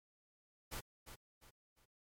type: noise with echo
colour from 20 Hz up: pink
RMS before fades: -44 dBFS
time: 0.71-0.81 s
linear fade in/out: 20 ms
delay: 350 ms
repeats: 3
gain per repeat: -9 dB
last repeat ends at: 1.86 s
effects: MP3 64 kbps

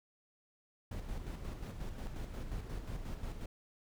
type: noise with tremolo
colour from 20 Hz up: brown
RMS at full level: -40 dBFS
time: 0.91-3.46 s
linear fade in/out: 5 ms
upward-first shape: square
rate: 5.6 Hz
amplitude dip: 45%
effects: none

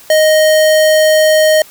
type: tone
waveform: square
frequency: 622.3 Hz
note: D#5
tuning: in tune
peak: -7 dBFS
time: 0.1-1.62 s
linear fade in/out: 2 ms
effects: white hiss -39 dBFS RMS until 1.7 s

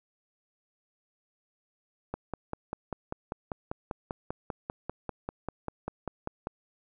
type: click train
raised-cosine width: 1 ms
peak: -19 dBFS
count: 23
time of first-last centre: 2.14-6.471 s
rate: 5.08 Hz
effects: none

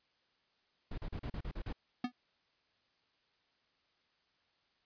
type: noise bursts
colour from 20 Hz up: brown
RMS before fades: -40 dBFS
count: 8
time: 0.91-1.728 s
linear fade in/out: 5 ms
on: 69 ms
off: 38 ms
type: tone with exponential decay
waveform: square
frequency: 246.9 Hz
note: B3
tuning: in tune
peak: -30 dBFS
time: 2.04-2.12 s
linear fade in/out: 5 ms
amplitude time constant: 17 ms
effects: white hiss -75 dBFS RMS until 4.85 s + resampled to 11025 Hz

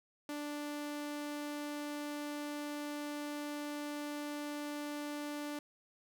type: tone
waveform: sawtooth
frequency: 293.7 Hz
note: D4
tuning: in tune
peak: -35 dBFS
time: 0.29-5.59 s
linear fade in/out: 2 ms
effects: none

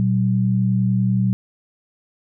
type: tone pair together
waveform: sine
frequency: 119.2 / 189.98 Hz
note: A#2 / F#3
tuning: +39 / +46 cents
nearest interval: minor sixth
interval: 807 cents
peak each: -18 dBFS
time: 0-1.33 s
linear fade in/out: 0 ms
effects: none

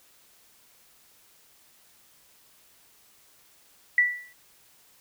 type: tone with exponential decay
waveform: sine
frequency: 1961 Hz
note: B6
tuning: 13 cents flat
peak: -14 dBFS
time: 3.98-4.33 s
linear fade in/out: 2 ms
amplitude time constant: 75 ms
effects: white hiss -59 dBFS RMS until 5 s

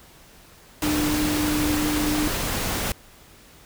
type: tone in noise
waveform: sine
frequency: 300.5 Hz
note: D4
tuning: 40 cents sharp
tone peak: -22 dBFS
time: 0.83-2.28 s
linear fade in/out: 2 ms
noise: pink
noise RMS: -26 dBFS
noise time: 0.82-2.92 s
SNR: +1 dB
effects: pink hiss -50 dBFS RMS until 3.65 s

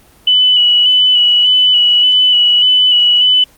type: tone with vibrato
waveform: sine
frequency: 2969 Hz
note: F#7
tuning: 5 cents sharp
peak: -6 dBFS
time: 0.27-3.44 s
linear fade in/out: 5 ms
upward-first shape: square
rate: 1.7 Hz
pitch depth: 19 cents each way
effects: pink hiss -46 dBFS RMS until 3.57 s + Opus 24 kbps

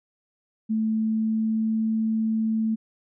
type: tone with pitch glide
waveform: sine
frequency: 219.7 to 221.2 Hz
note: A3 to A3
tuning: -2 to +9 cents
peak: -21 dBFS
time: 0.69-2.76 s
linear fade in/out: 20 ms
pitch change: +11 cents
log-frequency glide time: 0.89-1.86 s
effects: none

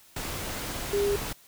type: tone in noise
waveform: sine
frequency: 404.2 Hz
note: G#4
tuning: 47 cents flat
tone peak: -23 dBFS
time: 0.93-1.16 s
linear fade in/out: 5 ms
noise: pink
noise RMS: -34 dBFS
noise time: 0.16-1.33 s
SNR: +8 dB
effects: white hiss -56 dBFS RMS until 1.47 s

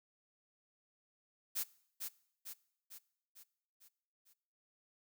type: noise with echo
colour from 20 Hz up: blue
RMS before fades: -37 dBFS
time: 1.55-1.64 s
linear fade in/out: 20 ms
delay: 450 ms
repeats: 6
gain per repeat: -5 dB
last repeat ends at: 4.34 s
effects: noise-tail reverb RT60 0.7 s tail -21 dB re dry

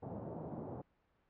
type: band-pass noise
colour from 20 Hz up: pink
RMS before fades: -45 dBFS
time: 0.02-0.82 s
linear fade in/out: 10 ms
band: 100 to 800 Hz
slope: 24 dB/octave
effects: pink hiss -75 dBFS RMS until 1.29 s + low-pass 2000 Hz 12 dB/octave

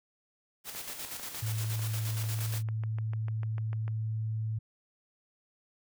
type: noise with tremolo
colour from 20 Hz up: white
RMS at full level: -39 dBFS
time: 0.64-2.63 s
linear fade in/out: 50 ms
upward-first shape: square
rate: 8.5 Hz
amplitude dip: 45%
type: click train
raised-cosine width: 0.5 ms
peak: -30 dBFS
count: 22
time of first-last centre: 0.75-3.88 s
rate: 6.71 Hz
type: tone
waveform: sine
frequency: 110 Hz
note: A2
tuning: in tune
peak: -30 dBFS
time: 1.42-4.59 s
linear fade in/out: 10 ms
effects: none

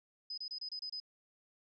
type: tone bursts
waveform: sine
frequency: 5020 Hz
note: D#8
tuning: 15 cents sharp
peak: -39 dBFS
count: 7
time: 0.3-1.001 s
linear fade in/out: 5 ms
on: 77 ms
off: 27 ms
effects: none

